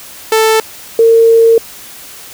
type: tone pair in turn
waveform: sawtooth / sine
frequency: 441.3 / 456.1 Hz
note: A4 / A#4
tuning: +5 / -38 cents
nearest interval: minor second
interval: 57 cents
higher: second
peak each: -3 dBFS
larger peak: neither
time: 0.32-0.6 / 0.99-1.58 s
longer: second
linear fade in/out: 2 ms
effects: white hiss -32 dBFS RMS until 2.33 s